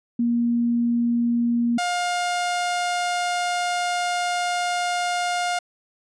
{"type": "tone pair in turn", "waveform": ["sine", "sawtooth"], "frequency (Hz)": [236.6, 709], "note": ["A#3", "F5"], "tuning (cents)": [26, 26], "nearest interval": "octave + perfect fifth", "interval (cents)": 1900, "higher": "second", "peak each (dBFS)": -18, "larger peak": "neither", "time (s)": [[0.19, 1.78], [1.78, 5.59]], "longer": "second", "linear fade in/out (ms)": 5, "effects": ["resampled to 22050 Hz"]}